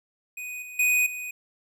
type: tone with level steps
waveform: square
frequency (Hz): 2489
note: D#7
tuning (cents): 0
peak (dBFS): -34 / -39 / -20 / -33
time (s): 0.37-1.31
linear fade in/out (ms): 5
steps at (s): 0.62 / 0.79 / 1.06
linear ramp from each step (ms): 5
effects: none